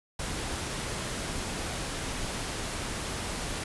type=noise; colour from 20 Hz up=pink; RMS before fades=-34 dBFS; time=0.19-3.64 s; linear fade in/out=5 ms; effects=resampled to 24000 Hz